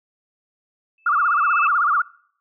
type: tone with exponential growth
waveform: sine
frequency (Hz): 2628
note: E7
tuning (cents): -6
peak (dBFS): -19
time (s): 0.98-1.67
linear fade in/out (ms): 2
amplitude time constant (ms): 150
type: tone with vibrato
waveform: sine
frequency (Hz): 1280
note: D#6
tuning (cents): +49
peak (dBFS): -15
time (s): 1.06-2.02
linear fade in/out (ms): 5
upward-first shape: sine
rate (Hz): 16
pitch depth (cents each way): 200
effects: noise-tail reverb RT60 0.6 s tail -23 dB re dry